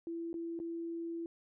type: tone with dropouts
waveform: sine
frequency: 334.7 Hz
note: E4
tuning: 26 cents sharp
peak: -37 dBFS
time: 0.07-1.26 s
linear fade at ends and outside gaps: 1 ms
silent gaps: 0.33-0.341 / 0.591-0.6 s
effects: none